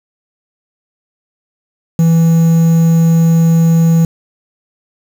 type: tone with quantisation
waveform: triangle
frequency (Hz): 164.9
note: E3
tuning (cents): +1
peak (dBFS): -4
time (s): 1.99-4.05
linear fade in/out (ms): 2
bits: 5
effects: none